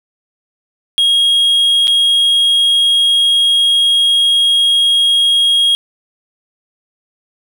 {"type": "tone with dropouts", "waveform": "triangle", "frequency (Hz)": 3274, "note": "G#7", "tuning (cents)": -25, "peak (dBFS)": -7, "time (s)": [0.98, 5.75], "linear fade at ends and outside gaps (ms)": 0, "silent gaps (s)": [1.872, 1.879], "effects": []}